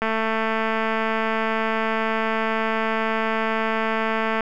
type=click train; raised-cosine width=0.5 ms; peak=-9 dBFS; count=975; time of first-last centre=0.02-4.407 s; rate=222 Hz; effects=none